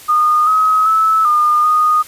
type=tone with pitch steps; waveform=sine; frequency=1225 / 1272 / 1304 / 1214 / 1235 Hz; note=D#6 / D#6 / E6 / D#6 / D#6; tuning=-27 / +38 / -19 / -43 / -13 cents; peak=-9 dBFS; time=0.08-2.03 s; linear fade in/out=20 ms; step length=390 ms; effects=white hiss -37 dBFS RMS until 2.07 s + resampled to 32000 Hz